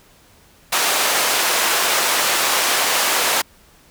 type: band-pass noise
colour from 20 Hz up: pink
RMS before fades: -18 dBFS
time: 0.72-3.42 s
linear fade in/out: 10 ms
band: 670 to 15000 Hz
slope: 12 dB/octave
effects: pink hiss -51 dBFS RMS until 3.9 s